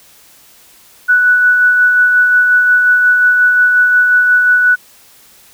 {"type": "tone with tremolo", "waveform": "sine", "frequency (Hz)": 1480, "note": "F#6", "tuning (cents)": 0, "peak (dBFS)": -5, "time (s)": [1.08, 4.76], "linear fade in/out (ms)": 20, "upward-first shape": "sine", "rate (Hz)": 5.6, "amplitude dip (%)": 30, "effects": ["white hiss -44 dBFS RMS until 5.53 s"]}